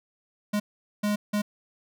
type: tone bursts at uneven times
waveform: square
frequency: 207.7 Hz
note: G#3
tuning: in tune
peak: -24 dBFS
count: 3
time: 0.53-0.6 / 1.03-1.16 / 1.33-1.42 s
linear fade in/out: 10 ms
effects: none